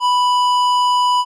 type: tone with tanh clipping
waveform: sine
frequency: 989 Hz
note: B5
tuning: 2 cents sharp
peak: -14 dBFS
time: 0-1.25 s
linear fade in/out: 50 ms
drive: 13 dB
effects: none